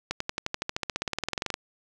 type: accelerating click train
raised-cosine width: 0.2 ms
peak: -11 dBFS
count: 24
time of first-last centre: 0.11-1.541 s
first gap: 94 ms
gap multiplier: 0.96
effects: none